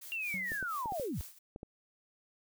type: noise with tremolo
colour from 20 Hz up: blue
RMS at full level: -47 dBFS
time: 0.01-1.39 s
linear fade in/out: 10 ms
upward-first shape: sine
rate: 4.3 Hz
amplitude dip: 80%
type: linear sweep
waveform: sine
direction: down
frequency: 2794 to 47.97 Hz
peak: -34 dBFS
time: 0.12-1.21 s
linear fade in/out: 0 ms
type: tone with exponential decay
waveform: triangle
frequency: 187.8 Hz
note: F#3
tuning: 26 cents sharp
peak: -36 dBFS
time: 0.34-0.68 s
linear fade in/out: 0 ms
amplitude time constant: 72 ms
type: clicks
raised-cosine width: 2 ms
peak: -30 dBFS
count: 7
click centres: 0.519 / 0.627 / 0.858 / 0.922 / 0.998 / 1.561 / 1.631 s
effects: none